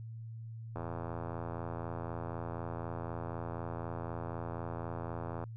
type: click train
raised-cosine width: 1 ms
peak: -26 dBFS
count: 394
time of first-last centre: 0.76-5.439 s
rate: 84 Hz
effects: added 113 Hz sine -42 dBFS peak until 5.56 s